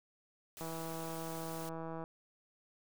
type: noise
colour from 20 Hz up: white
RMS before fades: -50 dBFS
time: 0.57-1.69 s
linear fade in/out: 0 ms
type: click train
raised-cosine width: 1 ms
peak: -30 dBFS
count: 234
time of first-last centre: 0.61-2.039 s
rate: 163 Hz
effects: none